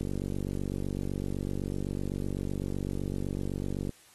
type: click train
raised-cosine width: 3 ms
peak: -20 dBFS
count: 187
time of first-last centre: 0.01-3.893 s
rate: 47.9 Hz
effects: white hiss -58 dBFS RMS until 4.14 s + AAC 32 kbps